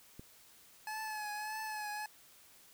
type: click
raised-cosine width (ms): 3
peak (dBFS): -35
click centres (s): 0.195
type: tone with vibrato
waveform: 25% pulse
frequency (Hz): 854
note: G#5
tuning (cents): +48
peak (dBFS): -35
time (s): 0.87-2.06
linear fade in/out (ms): 2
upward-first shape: triangle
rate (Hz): 1.7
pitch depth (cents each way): 45
effects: white hiss -61 dBFS RMS until 2.73 s